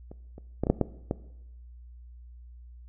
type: clicks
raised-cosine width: 2 ms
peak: -29 / -30 / -13 / -15 / -6 / -9 / -13 dBFS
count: 7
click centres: 0.115 / 0.381 / 0.636 / 0.669 / 0.7 / 0.813 / 1.111 s
effects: noise-tail reverb RT60 0.9 s tail -18 dB re dry + added 60 Hz sine -45 dBFS peak until 2.88 s